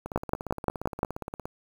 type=two click trains; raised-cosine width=1 ms; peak=-20 / -9 dBFS; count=25 / 6; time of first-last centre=0.06-1.455 / 0.16-1.031 s; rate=17.2 / 5.74 Hz; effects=7-bit